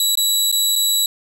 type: tone with dropouts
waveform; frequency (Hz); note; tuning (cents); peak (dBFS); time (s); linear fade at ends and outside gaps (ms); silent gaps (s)
20% pulse; 3915; B7; -16; -9; 0-1.06; 2; 0.154-0.173 / 0.516-0.525 / 0.756-0.76
effects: none